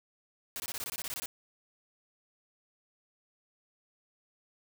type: noise bursts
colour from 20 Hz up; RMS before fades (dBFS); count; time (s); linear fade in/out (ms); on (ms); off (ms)
white; -38; 12; 0.56-1.259; 0; 39; 21
effects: none